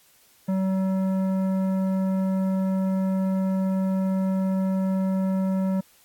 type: tone with tanh clipping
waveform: sine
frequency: 190 Hz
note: F#3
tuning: 46 cents sharp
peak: -23 dBFS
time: 0.48-5.81 s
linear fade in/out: 10 ms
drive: 12 dB
effects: white hiss -58 dBFS RMS until 6.04 s + AAC 64 kbps